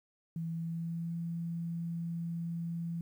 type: tone with pitch glide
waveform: sine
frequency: 164.81 to 168.47 Hz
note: E3 to E3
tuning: 0 to +38 cents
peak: -34 dBFS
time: 0.36-3.01 s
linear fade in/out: 2 ms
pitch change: +38 cents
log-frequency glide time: 0.48-1.15 s
effects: 11-bit